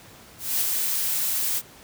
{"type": "noise with ADSR envelope", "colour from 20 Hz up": "blue", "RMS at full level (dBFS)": -22, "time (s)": [0.38, 1.62], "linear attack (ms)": 230, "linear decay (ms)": 13, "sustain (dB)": -3, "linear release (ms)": 47, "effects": ["pink hiss -48 dBFS RMS until 1.83 s", "high-pass 60 Hz 12 dB/octave"]}